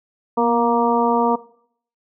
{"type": "harmonic tone with a mistuned harmonic", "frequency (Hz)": 234.9, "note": "A#3", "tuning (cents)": 13, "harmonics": [1, 2, 3, 4, 5], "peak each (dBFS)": [-21, -19, -23, -19, -25], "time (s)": [0.37, 1.36], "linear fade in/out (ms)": 10, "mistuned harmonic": 1, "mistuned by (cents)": 30, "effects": ["noise-tail reverb RT60 0.6 s tail -19 dB re dry"]}